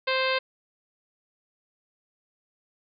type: harmonic tone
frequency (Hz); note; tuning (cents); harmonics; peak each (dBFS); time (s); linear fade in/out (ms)
523.3; C5; 0; 1 / 2 / 3 / 4 / 5 / 6 / 7 / 8 / 9; -27 / -30 / -31 / -32 / -31 / -36 / -35 / -36 / -39; 0.07-0.39; 10
effects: none